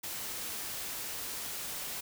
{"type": "noise", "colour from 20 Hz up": "white", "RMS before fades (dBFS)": -39, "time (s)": [0.03, 2.01], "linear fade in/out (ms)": 10, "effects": []}